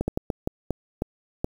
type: slowing click train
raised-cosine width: 2 ms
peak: -11 dBFS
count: 8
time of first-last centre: 0.01-1.444 s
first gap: 70 ms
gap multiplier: 1.35
effects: 7-bit